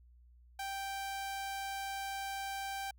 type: tone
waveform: sawtooth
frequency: 784 Hz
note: G5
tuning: in tune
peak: -34 dBFS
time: 0.59-2.91 s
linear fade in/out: 5 ms
effects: added 60 Hz sine -58 dBFS peak until 2.98 s